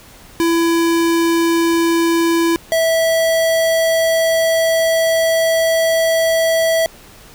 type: tone pair in turn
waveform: square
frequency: 334.3 / 654.1 Hz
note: E4 / E5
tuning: +24 / -14 cents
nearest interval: octave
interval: 1162 cents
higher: second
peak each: -13 dBFS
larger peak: neither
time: 0.4-2.56 / 2.72-6.86 s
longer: second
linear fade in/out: 0 ms
effects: pink hiss -42 dBFS RMS until 7.34 s